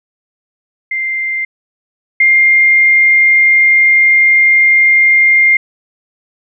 sine tone pair in turn, 2093 / 2112 Hz, C7 / C7, 0 / +16 cents, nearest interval unison, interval 16 cents, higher second, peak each -14 / -5 dBFS, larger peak second, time 0.91-1.45 / 2.2-5.57 s, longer second, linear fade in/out 5 ms, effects none

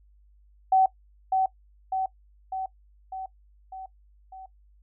sine tone with echo, 760 Hz, F#5, 46 cents sharp, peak -16 dBFS, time 0.72-0.86 s, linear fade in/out 5 ms, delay 600 ms, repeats 6, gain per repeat -4 dB, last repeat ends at 4.46 s, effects noise-tail reverb RT60 0.1 s tail -18 dB re dry + added 50 Hz sine -55 dBFS peak until 4.82 s

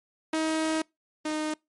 sawtooth tone pair in turn, 317 / 308 Hz, D#4 / D#4, +32 / -17 cents, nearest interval unison, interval 49 cents, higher first, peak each -21 / -24 dBFS, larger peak first, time 0.33-0.82 / 1.25-1.54 s, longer first, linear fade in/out 5 ms, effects noise-tail reverb RT60 0.2 s tail -25 dB re dry + MP3 48 kbps

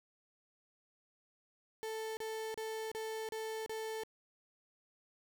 35% pulse tone bursts, 441 Hz, A4, 4 cents sharp, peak -37 dBFS, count 6, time 1.83-4.035 s, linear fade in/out 0 ms, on 340 ms, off 33 ms, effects none

